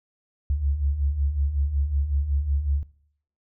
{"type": "beating tone pair", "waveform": "sine", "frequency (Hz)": [66.9, 72.3], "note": ["C2", "D2"], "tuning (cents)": [39, -27], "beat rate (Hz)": 5.4, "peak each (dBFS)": [-29, -22], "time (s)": [0.5, 2.83], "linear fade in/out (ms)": 0, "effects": ["noise-tail reverb RT60 0.6 s tail -19 dB re dry"]}